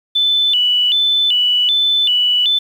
sine tone with vibrato, 3224 Hz, G7, 48 cents sharp, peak -11 dBFS, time 0.15-2.59 s, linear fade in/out 10 ms, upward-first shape square, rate 1.3 Hz, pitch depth 150 cents each way, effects 7-bit

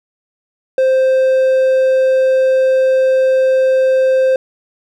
triangle tone, 523.3 Hz, C5, in tune, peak -7 dBFS, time 0.78-4.36 s, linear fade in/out 2 ms, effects none

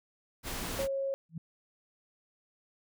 pink noise, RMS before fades -37 dBFS, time 0.43-0.88 s, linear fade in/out 50 ms
sine tone, 545 Hz, C#5, 29 cents flat, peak -30 dBFS, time 0.79-1.14 s, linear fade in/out 0 ms
sine tone with exponential growth, 162.8 Hz, E3, 21 cents flat, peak -32 dBFS, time 1.29-1.38 s, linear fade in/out 5 ms, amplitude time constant 19 ms
effects none

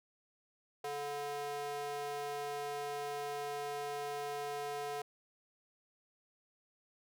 square tone with high-pass filter, 144.5 Hz, D3, 28 cents flat, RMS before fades -40 dBFS, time 0.84-5.02 s, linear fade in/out 5 ms, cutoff 560 Hz, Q 5.5, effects none

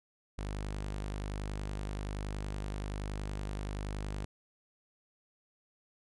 sawtooth tone, 50.6 Hz, G#1, 44 cents flat, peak -32 dBFS, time 0.38-4.25 s, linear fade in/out 5 ms, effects resampled to 24000 Hz

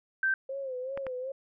sine tone, 1558 Hz, G6, 11 cents flat, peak -24 dBFS, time 0.23-0.34 s, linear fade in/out 2 ms
sine tone with vibrato, 526 Hz, C5, 9 cents sharp, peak -33 dBFS, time 0.49-1.32 s, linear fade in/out 5 ms, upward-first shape sine, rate 2.6 Hz, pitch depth 86 cents each way
clicks, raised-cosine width 0.5 ms, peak -23 dBFS, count 2, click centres 0.975 / 1.067 s
effects none

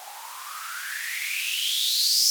violet noise with band-pass filter sweep, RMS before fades -27 dBFS, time 0-2.3 s, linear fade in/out 0 ms, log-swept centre 750 to 5400 Hz, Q 8.6, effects none

